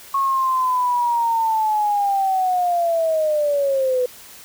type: linear sweep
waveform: sine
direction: down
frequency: 1100 to 493.9 Hz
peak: -16 dBFS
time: 0.14-4.06 s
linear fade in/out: 5 ms
effects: white hiss -42 dBFS RMS until 4.44 s